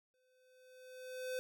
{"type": "tone with exponential growth", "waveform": "square", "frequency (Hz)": 510, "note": "C5", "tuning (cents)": -44, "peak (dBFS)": -37, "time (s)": [0.14, 1.39], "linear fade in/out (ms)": 0, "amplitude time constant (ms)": 270, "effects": []}